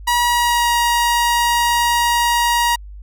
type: tone with pitch glide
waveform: sawtooth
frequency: 962 to 949.3 Hz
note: B5 to A#5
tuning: -46 to +31 cents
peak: -10 dBFS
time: 0.07-2.76 s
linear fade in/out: 10 ms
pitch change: -23 cents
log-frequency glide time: 0.22-0.74 s
effects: added 50 Hz sine -32 dBFS peak until 3.02 s